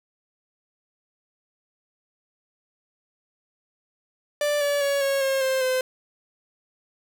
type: tone with pitch steps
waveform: 45% pulse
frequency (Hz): 587.3 / 574.5 / 562.1 / 549.9 / 537.9 / 526.3 / 514.8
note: D5 / D5 / C#5 / C#5 / C5 / C5 / C5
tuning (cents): 0 / -38 / +24 / -14 / +48 / +10 / -28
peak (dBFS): -21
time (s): 4.41-5.81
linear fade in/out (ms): 2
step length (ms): 200
effects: none